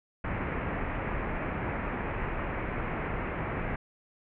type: low-pass noise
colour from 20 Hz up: pink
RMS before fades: -33 dBFS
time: 0.24-3.76 s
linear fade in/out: 5 ms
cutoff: 2400 Hz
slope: 48 dB/octave
effects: none